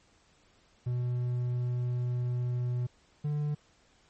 triangle tone pair in turn, 123 / 148.2 Hz, B2 / D3, -7 / +16 cents, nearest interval minor third, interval 323 cents, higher second, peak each -26 dBFS, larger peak neither, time 0.86-2.87 / 3.24-3.55 s, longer first, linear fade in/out 10 ms, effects pink hiss -65 dBFS RMS until 4.09 s + MP3 32 kbps

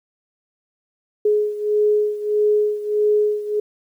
sine beating tone pair, 419.9 / 421.5 Hz, G#4 / G#4, +19 / +26 cents, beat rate 1.6 Hz, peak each -17 / -21 dBFS, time 1.25-3.6 s, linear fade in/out 5 ms, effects 9-bit

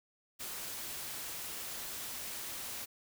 white noise, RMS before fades -42 dBFS, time 0.39-2.86 s, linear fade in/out 20 ms, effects none

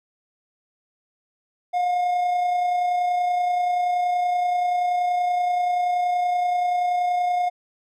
triangle tone with amplitude modulation, 715 Hz, F5, 41 cents sharp, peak -16 dBFS, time 1.73-7.5 s, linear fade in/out 20 ms, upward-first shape sine, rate 30.5 Hz, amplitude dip 30%, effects none

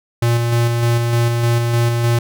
square tone with tremolo, 118 Hz, A#2, 22 cents sharp, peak -13 dBFS, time 0.22-2.19 s, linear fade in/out 5 ms, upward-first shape square, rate 3.3 Hz, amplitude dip 30%, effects none

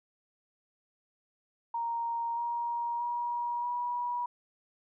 sine tone with pitch steps, 932.3 / 944.2 / 956.3 / 968.5 Hz, A#5 / A#5 / A#5 / B5, 0 / +22 / +44 / -34 cents, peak -30 dBFS, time 1.74-4.26 s, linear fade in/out 5 ms, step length 630 ms, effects none

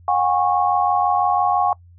sine tone cluster, 723 / 809 / 1098 Hz, F#5 / G#5 / C#6, -40 / -46 / -17 cents, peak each -19 / -19 / -21 dBFS, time 0.08-1.73 s, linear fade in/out 2 ms, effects noise-tail reverb RT60 0.1 s tail -25 dB re dry + added 87 Hz sine -44 dBFS peak until 1.98 s

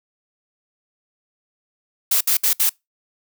blue noise bursts, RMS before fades -17 dBFS, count 4, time 2.11-2.694 s, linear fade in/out 5 ms, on 98 ms, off 64 ms, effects noise-tail reverb RT60 0.2 s tail -26 dB re dry

